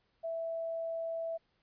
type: tone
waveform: sine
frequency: 659.3 Hz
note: E5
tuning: in tune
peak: -34 dBFS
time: 0.23-1.38 s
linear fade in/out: 20 ms
effects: pink hiss -75 dBFS RMS until 1.62 s + resampled to 11025 Hz

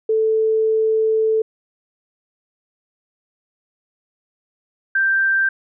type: tone pair in turn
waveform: sine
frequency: 440 / 1571.1 Hz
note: A4 / G6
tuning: 0 / +3 cents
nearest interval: octave + minor seventh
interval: 2203 cents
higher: second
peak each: -14 dBFS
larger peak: neither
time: 0.09-1.42 / 4.95-5.49 s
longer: first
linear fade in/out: 5 ms
effects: none

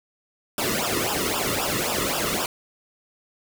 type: noise with flanger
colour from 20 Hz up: pink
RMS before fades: -25 dBFS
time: 0.58-2.46 s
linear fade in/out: 2 ms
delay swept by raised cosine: 0.47 to 1.3 ms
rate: 3.8 Hz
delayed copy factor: -0.95
effects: none

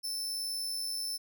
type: tone with amplitude modulation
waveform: sawtooth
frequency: 5290 Hz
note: E8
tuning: 5 cents sharp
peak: -29 dBFS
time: 0.03-1.18 s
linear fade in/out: 20 ms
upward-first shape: sine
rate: 101 Hz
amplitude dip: 40%
effects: none

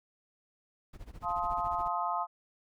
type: noise with tremolo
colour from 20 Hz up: brown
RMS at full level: -43 dBFS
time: 0.93-1.88 s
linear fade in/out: 5 ms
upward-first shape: sine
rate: 14 Hz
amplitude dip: 90%
type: chord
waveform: sine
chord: F dominant seventh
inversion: none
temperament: just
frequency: 698.5 / 873.1 / 1047.7 / 1257.2 Hz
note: F5 / A5 / C6 / Eb6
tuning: 0 / -14 / +2 / +18 cents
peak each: -35 dBFS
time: 1.22-2.27 s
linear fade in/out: 50 ms
effects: none

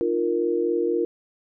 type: chord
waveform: sine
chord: Eb suspended second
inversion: none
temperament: equal with one note detuned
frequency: 305.3 / 349.2 / 466.2 Hz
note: Eb4 / F4 / Bb4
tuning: -33 / 0 / 0 cents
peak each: -29 / -23 / -24 dBFS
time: 0.01-1.05 s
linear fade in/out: 0 ms
effects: none

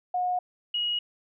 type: tone pair in turn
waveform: sine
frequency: 724 / 2896 Hz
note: F#5 / F#7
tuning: -38 / -38 cents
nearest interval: 2 octaves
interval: 2400 cents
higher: second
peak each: -24 / -25 dBFS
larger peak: first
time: 0.14-0.39 / 0.74-0.99 s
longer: neither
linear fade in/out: 5 ms
effects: none

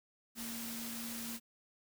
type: tone in noise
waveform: sine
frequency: 231.2 Hz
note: A#3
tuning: 14 cents flat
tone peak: -44 dBFS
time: 0.35-1.4 s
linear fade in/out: 50 ms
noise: white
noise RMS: -44 dBFS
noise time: 0.35-1.4 s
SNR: -3 dB
effects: none

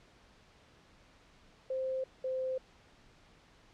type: tone pair in turn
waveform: sine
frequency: 523.3 / 519.1 Hz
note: C5 / C5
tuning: 0 / -14 cents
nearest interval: unison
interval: 14 cents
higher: first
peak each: -32 / -32 dBFS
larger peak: neither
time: 1.7-2.04 / 2.24-2.58 s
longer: neither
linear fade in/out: 5 ms
effects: pink hiss -62 dBFS RMS until 3.73 s + low-pass 5000 Hz 12 dB/octave

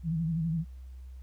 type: tone with vibrato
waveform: sine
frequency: 163.3 Hz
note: E3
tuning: 16 cents flat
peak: -27 dBFS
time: 0.03-0.65 s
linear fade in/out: 50 ms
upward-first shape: sine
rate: 12 Hz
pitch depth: 77 cents each way
effects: added 64 Hz sine -42 dBFS peak until 1.22 s + pink hiss -69 dBFS RMS until 1.22 s

